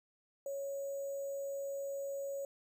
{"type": "tone with sample-and-hold", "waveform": "sine", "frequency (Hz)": 554.4, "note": "C#5", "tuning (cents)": 0, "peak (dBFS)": -37, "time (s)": [0.46, 2.45], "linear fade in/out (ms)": 2, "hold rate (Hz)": 7350, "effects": []}